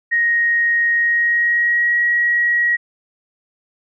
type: tone with pitch glide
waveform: sine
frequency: 1873 to 1905.7 Hz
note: A#6 to A#6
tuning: +8 to +38 cents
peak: -13 dBFS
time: 0.11-2.77 s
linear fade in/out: 20 ms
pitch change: +30 cents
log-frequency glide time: 0.93-1.98 s
effects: none